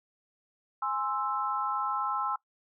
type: chord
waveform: sine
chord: Ab augmented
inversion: none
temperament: equal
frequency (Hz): 830.6 / 1046.5 / 1318.5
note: Ab5 / C6 / E6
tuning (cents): 0 / 0 / 0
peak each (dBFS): -34 / -33 / -31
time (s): 0.82-2.36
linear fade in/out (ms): 5
effects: noise-tail reverb RT60 0.1 s tail -20 dB re dry